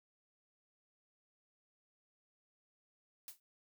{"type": "noise with exponential decay", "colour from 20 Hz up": "blue", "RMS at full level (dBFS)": -44, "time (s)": [3.28, 3.4], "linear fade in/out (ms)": 1, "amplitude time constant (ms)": 26, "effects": []}